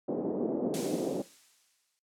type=band-pass noise; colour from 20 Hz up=pink; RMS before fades=-32 dBFS; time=0.08-1.22 s; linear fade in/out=5 ms; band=220 to 540 Hz; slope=24 dB/octave
type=noise with exponential decay; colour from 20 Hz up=blue; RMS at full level=-33 dBFS; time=0.74-1.99 s; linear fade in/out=0 ms; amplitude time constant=270 ms
effects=noise-tail reverb RT60 0.3 s tail -19 dB re dry + low-pass 8000 Hz 12 dB/octave